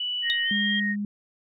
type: tone with pitch glide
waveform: sine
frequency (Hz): 2960 to 3209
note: F#7 to G7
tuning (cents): 0 to +40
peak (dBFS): -26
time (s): 0-0.8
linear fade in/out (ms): 5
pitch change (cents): +140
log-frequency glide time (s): 0.43-0.54
type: tone with vibrato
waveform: sine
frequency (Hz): 1864.7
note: A#6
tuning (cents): 0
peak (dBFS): -25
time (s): 0.22-0.96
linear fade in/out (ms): 50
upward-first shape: triangle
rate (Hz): 2.3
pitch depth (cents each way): 13
type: tone with exponential decay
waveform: sine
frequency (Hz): 3701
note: A#7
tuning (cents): -13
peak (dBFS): -19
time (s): 0.3-0.4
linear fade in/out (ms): 0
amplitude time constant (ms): 20
type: tone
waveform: sine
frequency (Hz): 205.3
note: G#3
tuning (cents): -20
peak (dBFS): -26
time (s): 0.51-1.05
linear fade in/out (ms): 2
effects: none